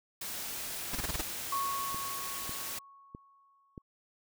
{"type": "noise", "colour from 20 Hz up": "white", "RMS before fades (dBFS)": -39, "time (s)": [0.21, 2.79], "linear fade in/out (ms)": 5}
{"type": "noise bursts", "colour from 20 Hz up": "pink", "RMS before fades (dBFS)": -33, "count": 6, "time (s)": [0.93, 1.214], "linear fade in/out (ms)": 5, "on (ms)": 24, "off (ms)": 28}
{"type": "tone with exponential decay", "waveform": "sine", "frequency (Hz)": 1105, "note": "C#6", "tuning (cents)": -6, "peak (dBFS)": -29, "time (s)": [1.52, 3.82], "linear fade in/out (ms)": 5, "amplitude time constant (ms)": 500}
{"type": "clicks", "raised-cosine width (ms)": 3, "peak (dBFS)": -30, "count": 4, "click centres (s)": [1.945, 2.494, 3.149, 3.778]}
{"effects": []}